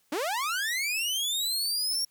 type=linear sweep; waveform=sawtooth; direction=up; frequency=265.1 to 5588 Hz; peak=-24 dBFS; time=0.12-2.05 s; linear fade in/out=5 ms; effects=white hiss -68 dBFS RMS until 2.1 s